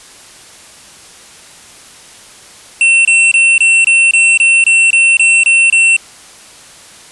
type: tone bursts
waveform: square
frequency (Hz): 2700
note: E7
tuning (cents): +41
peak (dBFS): -6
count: 12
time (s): 2.81-5.965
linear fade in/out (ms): 2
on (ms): 240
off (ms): 25
effects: white hiss -37 dBFS RMS until 7.11 s + resampled to 24000 Hz